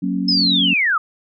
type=chord; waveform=sine; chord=F# major; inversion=none; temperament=equal with one note detuned; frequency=185 / 233.1 / 275.3 Hz; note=F#3 / A#3 / C#4; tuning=0 / 0 / -12 cents; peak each=-21 / -25 / -22 dBFS; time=0.02-0.74 s; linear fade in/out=10 ms
type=linear sweep; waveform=sine; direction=down; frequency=5210 to 1200 Hz; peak=-14 dBFS; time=0.28-0.98 s; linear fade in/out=5 ms
effects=none